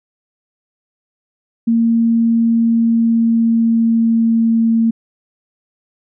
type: tone with pitch glide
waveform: sine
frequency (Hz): 229.9 to 227.3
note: A#3 to A#3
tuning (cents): -24 to -43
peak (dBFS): -10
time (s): 1.67-4.91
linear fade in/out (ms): 10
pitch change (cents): -19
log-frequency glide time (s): 2.66-4.76
effects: none